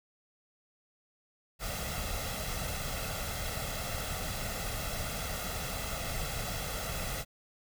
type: noise with comb filter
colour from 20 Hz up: pink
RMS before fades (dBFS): -36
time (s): 1.59-7.25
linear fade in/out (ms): 50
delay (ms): 1.5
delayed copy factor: +0.65
effects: none